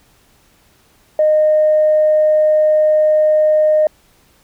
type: tone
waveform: sine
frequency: 615 Hz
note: D#5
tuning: 20 cents flat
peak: -8 dBFS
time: 1.19-3.87 s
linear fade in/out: 2 ms
effects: tanh soft clip ceiling -4 dBFS + pink hiss -53 dBFS RMS until 4.43 s